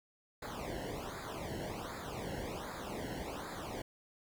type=noise with flanger; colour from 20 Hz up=brown; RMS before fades=-42 dBFS; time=0.42-3.82 s; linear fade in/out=5 ms; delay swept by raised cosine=0.34 to 0.84 ms; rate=1.3 Hz; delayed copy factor=-1; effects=none